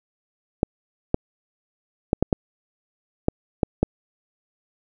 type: clicks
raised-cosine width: 2 ms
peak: -4 dBFS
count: 8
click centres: 0.631 / 1.144 / 2.131 / 2.226 / 2.328 / 3.284 / 3.632 / 3.83 s
effects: none